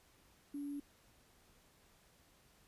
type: tone with sample-and-hold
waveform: sine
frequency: 286.1 Hz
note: D4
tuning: 45 cents flat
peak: -40 dBFS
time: 0.54-0.8 s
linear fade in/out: 5 ms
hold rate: 11025 Hz
effects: pink hiss -68 dBFS RMS until 2.67 s + resampled to 32000 Hz